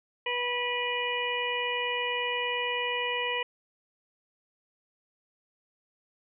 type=harmonic tone; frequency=488.3 Hz; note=B4; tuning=20 cents flat; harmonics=1 / 2 / 4 / 5 / 6; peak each=-34 / -34 / -34 / -34 / -34 dBFS; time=0.26-3.43 s; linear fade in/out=5 ms; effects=none